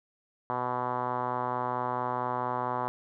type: tone with low-pass filter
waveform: 5% pulse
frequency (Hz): 124.4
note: B2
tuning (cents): +13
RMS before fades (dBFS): -31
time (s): 0.5-2.88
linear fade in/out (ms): 0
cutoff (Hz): 1000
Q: 3.1
effects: none